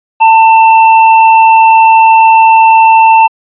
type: tone with tanh clipping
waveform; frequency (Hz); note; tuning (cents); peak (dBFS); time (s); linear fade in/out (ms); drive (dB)
sine; 893; A5; +25; -3; 0.2-3.28; 20; 13
effects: resampled to 8000 Hz